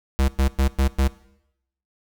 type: tone bursts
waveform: square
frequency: 67.3 Hz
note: C2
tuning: 49 cents sharp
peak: -17 dBFS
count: 5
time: 0.19-1.075 s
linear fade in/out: 0 ms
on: 89 ms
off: 110 ms
effects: noise-tail reverb RT60 0.8 s tail -19 dB re dry